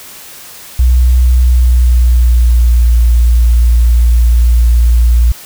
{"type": "tone with pitch glide", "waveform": "sine", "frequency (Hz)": [62, 58.76], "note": ["B1", "A#1"], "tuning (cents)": [7, 14], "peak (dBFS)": -4, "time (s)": [0.79, 5.32], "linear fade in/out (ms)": 5, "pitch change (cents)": -93, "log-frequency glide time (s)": [1.35, 2.92], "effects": ["white hiss -32 dBFS RMS until 5.45 s"]}